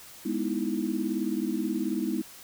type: chord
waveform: sine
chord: E major seventh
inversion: first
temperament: equal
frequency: 207.7 / 246.9 / 311.1 / 329.6 Hz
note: G#3 / B3 / D#4 / E4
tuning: 0 / 0 / 0 / 0 cents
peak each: -32 dBFS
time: 0.25-2.22 s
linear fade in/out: 10 ms
effects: white hiss -48 dBFS RMS until 2.43 s